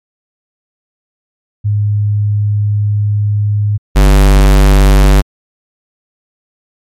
sine / square tone pair in turn, 103.83 / 49 Hz, G#2 / G1, 0 / 0 cents, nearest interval octave + minor second, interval 1300 cents, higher first, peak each -9 / -4 dBFS, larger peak second, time 1.64-3.78 / 3.95-5.22 s, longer first, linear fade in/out 20 ms, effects MP3 64 kbps

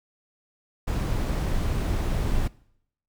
brown noise, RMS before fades -25 dBFS, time 0.87-2.48 s, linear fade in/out 10 ms, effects noise-tail reverb RT60 0.7 s tail -22 dB re dry

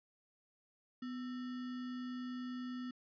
sine tone with sample-and-hold, 250 Hz, B3, 21 cents sharp, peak -40 dBFS, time 1.02-2.91 s, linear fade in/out 5 ms, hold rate 1575 Hz, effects resampled to 11025 Hz

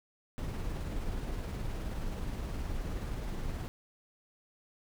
brown noise with tremolo, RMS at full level -35 dBFS, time 0.38-3.68 s, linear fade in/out 0 ms, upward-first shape sine, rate 19 Hz, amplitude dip 25%, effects none

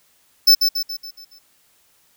square tone with echo, 5274 Hz, E8, in tune, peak -8 dBFS, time 0.47-0.55 s, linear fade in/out 10 ms, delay 140 ms, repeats 6, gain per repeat -6 dB, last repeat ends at 1.39 s, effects white hiss -59 dBFS RMS until 2.16 s

